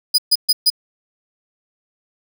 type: tone bursts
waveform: 40% pulse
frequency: 4961 Hz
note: D#8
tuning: 6 cents flat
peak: -9 dBFS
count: 4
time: 0.14-0.702 s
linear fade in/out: 10 ms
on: 43 ms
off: 130 ms
effects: none